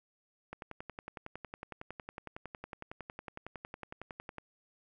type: click train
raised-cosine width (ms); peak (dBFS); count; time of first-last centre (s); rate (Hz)
0.5; -27; 43; 0.53-4.383; 10.9
effects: none